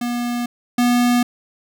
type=tone pair in turn; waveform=square; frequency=240.9 / 243.3 Hz; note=B3 / B3; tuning=-43 / -26 cents; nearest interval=unison; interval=17 cents; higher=second; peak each=-21 / -14 dBFS; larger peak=second; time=0.01-0.46 / 0.78-1.23 s; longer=neither; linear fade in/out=5 ms; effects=none